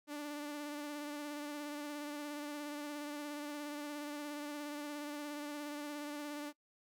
sawtooth tone with vibrato, 293.7 Hz, D4, in tune, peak -37 dBFS, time 0.07-6.53 s, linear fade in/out 50 ms, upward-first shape sine, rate 17 Hz, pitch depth 26 cents each way, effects noise-tail reverb RT60 0.1 s tail -22 dB re dry

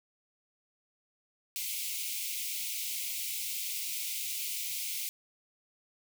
white high-pass noise, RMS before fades -36 dBFS, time 1.56-5.09 s, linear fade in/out 0 ms, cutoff 2100 Hz, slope 96 dB/octave, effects none

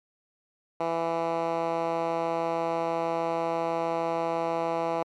10% pulse tone with band-pass filter, 166.2 Hz, E3, 15 cents sharp, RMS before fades -28 dBFS, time 0.8-5.03 s, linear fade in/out 5 ms, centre 720 Hz, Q 1.1, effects MP3 96 kbps

